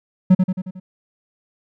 triangle tone with echo, 184.9 Hz, F#3, 1 cent flat, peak -5 dBFS, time 0.3-0.35 s, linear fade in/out 10 ms, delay 90 ms, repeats 5, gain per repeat -5 dB, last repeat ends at 0.8 s, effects none

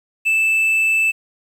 triangle tone, 2637 Hz, E7, in tune, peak -12 dBFS, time 0.25-1.12 s, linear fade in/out 20 ms, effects 8-bit

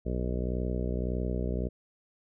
harmonic tone, 61.74 Hz, B1, in tune, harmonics 1 / 2 / 3 / 4 / 5 / 6 / 7 / 8 / 9 / 10, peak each -31 / -37 / -36 / -39 / -44 / -40 / -40 / -43 / -46 / -44 dBFS, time 0.05-1.69 s, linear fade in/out 20 ms, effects none

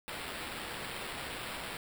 violet noise with sample-and-hold, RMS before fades -41 dBFS, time 0.08-1.77 s, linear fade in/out 0 ms, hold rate 6300 Hz, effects none

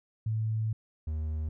sine / triangle tone pair in turn, 110 / 77.78 Hz, A2 / D#2, 0 / 0 cents, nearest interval tritone, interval 600 cents, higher first, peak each -27 / -28 dBFS, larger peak first, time 0.26-0.73 / 1.07-1.49 s, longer first, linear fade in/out 5 ms, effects none

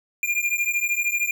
square beating tone pair, 2399 / 2412 Hz, D7 / D7, +36 / +46 cents, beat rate 13 Hz, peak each -25 dBFS, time 0.23-1.31 s, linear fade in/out 2 ms, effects none

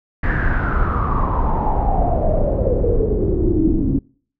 brown noise with low-pass filter sweep, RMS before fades -17 dBFS, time 0.23-3.99 s, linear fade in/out 5 ms, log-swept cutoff 1800 to 270 Hz, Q 8.5, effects noise-tail reverb RT60 0.5 s tail -26 dB re dry

